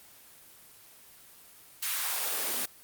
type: noise with high-pass filter sweep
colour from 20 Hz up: white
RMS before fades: -31 dBFS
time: 1.82-2.66 s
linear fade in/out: 10 ms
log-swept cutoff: 1800 to 210 Hz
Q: 1.3
effects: white hiss -54 dBFS RMS until 2.83 s + Opus 24 kbps